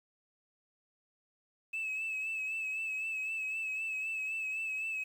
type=tone with vibrato; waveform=sine; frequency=2600 Hz; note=E7; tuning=24 cents flat; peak=-32 dBFS; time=1.73-5.04 s; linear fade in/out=10 ms; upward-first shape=sine; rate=3.9 Hz; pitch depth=38 cents each way; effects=tanh soft clip ceiling -31 dBFS + 10-bit